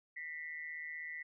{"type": "tone with amplitude modulation", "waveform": "sine", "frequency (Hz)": 1975.5, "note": "B6", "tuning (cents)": 0, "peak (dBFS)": -38, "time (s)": [0.16, 1.23], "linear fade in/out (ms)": 10, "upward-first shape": "sine", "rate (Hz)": 156, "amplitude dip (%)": 75, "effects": []}